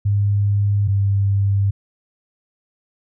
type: tone pair in turn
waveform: sine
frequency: 101.5 / 99.35 Hz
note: G#2 / G2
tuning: -39 / +24 cents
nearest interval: unison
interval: 37 cents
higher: first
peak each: -14 dBFS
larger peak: neither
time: 0.05-0.88 / 0.88-1.71 s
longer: neither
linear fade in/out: 10 ms
effects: none